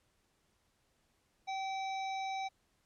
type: harmonic tone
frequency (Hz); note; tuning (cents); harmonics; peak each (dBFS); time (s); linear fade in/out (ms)
770; G5; -31; 1 / 3 / 5 / 7 / 8; -36 / -45 / -48 / -58 / -57; 1.47-2.49; 20
effects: pink hiss -75 dBFS RMS until 2.85 s + low-pass 11000 Hz 12 dB/octave